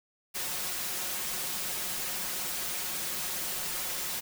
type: noise with comb filter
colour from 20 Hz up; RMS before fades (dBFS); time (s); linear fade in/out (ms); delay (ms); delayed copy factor
white; -34; 0.34-4.21; 20; 5.5; +0.55
effects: none